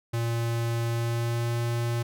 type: tone with pitch glide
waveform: square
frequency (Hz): 116.54 to 117.96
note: A#2 to A#2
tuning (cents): 0 to +21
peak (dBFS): -26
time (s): 0.13-2.03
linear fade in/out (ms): 10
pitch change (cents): +21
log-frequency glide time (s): 0.88-1.55
effects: none